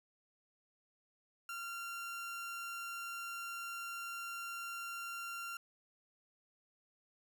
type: tone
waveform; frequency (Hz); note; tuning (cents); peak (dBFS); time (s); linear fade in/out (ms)
30% pulse; 1381; F6; -20; -39; 1.49-5.57; 2
effects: none